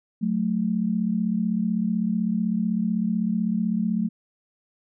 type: tone pair together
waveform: sine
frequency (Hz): 184.12 / 220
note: F#3 / A3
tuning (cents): -8 / 0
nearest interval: minor third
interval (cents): 308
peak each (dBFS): -25 / -23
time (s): 0.21-4.09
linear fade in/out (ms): 20
effects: none